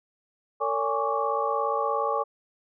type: tone cluster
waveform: sine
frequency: 453.8 / 568 / 826 / 1105 / 1162 Hz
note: A#4 / C#5 / G#5 / C#6 / D6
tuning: -47 / +42 / -10 / -6 / -19 cents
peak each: -30 dBFS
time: 0.6-2.24 s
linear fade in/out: 20 ms
effects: none